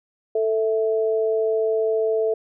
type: tone pair together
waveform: sine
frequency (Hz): 442.6 / 655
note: A4 / E5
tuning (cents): +10 / -11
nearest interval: perfect fifth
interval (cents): 679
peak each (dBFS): -19 / -25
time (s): 0.35-2.34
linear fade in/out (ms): 5
effects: none